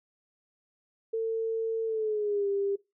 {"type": "tone with pitch glide", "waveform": "sine", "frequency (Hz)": [450, 398.6], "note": ["A4", "G4"], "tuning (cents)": [39, 29], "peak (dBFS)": -26, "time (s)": [1.13, 2.76], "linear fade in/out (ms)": 10, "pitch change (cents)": -210, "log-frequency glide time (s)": [1.85, 2.48], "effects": ["noise-tail reverb RT60 0.2 s tail -19 dB re dry"]}